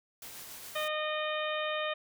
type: noise with tremolo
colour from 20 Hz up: white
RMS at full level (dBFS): -45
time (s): 0.22-0.88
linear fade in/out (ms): 2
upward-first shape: sine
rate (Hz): 7.2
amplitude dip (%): 25
type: harmonic tone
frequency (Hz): 613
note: D#5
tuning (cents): -26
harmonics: 1 / 2 / 3 / 4 / 5 / 6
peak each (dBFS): -34 / -37 / -39 / -40 / -41 / -42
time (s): 0.75-1.94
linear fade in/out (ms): 10
effects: none